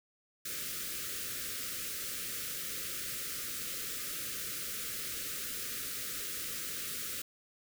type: band-stop noise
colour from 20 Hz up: white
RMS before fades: -39 dBFS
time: 0.45-7.22 s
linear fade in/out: 5 ms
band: 570 to 1200 Hz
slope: 96 dB/octave
effects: none